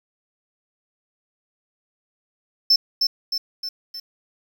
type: tone with echo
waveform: triangle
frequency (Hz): 5300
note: E8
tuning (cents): +9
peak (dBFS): -10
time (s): 2.7-2.76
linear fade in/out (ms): 5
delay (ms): 310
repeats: 4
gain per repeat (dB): -5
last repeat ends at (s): 4
effects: tanh soft clip ceiling -6 dBFS + 8-bit